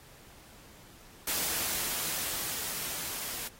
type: noise with level ramp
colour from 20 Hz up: white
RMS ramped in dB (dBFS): -31 to -38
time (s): 1.27-3.48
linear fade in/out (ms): 5
effects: pink hiss -55 dBFS RMS until 3.59 s + AAC 48 kbps